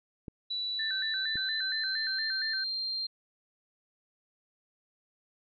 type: clicks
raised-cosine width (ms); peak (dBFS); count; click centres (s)
3; -27 / -30; 2; 0.282 / 1.356
type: tone with pitch glide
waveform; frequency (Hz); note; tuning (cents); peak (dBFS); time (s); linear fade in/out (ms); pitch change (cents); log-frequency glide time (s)
sine; 3949 to 4179; B7 to C8; -1 to -3; -31; 0.5-3.07; 10; +98; 1.11-2.35
type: tone with vibrato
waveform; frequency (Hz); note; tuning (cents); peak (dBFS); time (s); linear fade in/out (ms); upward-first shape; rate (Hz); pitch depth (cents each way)
sine; 1659; G#6; -2; -33; 0.79-2.64; 5; square; 4.3; 120
effects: none